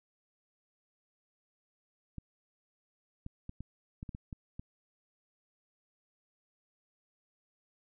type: clicks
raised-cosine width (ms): 5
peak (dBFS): -29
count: 9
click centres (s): 2.183 / 3.264 / 3.494 / 3.606 / 4.029 / 4.092 / 4.149 / 4.328 / 4.595
effects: none